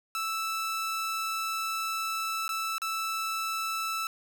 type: tone with dropouts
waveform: sawtooth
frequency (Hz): 1318.5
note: E6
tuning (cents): 0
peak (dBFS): -26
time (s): 0.15-4.07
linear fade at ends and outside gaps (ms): 1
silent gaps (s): 2.48-2.491 / 2.782-2.818
effects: none